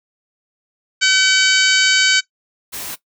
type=harmonic tone; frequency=761 Hz; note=F#5; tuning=48 cents sharp; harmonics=2 / 3 / 4 / 5 / 6 / 7 / 8 / 9 / 10; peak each=-16 / -19 / -18 / -25 / -19 / -29 / -26 / -24 / -26 dBFS; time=1.01-2.21 s; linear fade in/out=20 ms
type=noise; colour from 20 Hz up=white; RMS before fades=-28 dBFS; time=2.72-2.96 s; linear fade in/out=20 ms
effects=noise-tail reverb RT60 0.1 s tail -17 dB re dry